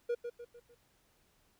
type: tone with echo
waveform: triangle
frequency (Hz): 477.7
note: A#4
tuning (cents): +42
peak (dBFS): -28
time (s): 0.09-0.15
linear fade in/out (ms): 10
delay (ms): 150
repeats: 4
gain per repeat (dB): -7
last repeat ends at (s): 0.75
effects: pink hiss -71 dBFS RMS until 1.59 s